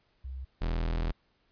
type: tone pair in turn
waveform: sine / 40% pulse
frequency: 65.41 / 41.21 Hz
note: C2 / E1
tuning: 0 / 0 cents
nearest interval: minor sixth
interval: 800 cents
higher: first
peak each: -36 / -27 dBFS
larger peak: second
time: 0.24-0.45 / 0.61-1.12 s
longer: second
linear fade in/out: 10 ms
effects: pink hiss -71 dBFS RMS until 1.51 s + resampled to 11025 Hz